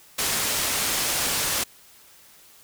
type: low-pass noise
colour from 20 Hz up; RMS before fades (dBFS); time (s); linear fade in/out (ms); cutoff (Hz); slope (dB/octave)
white; -25; 0.18-1.64; 10; 11000; 12
effects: white hiss -52 dBFS RMS until 2.63 s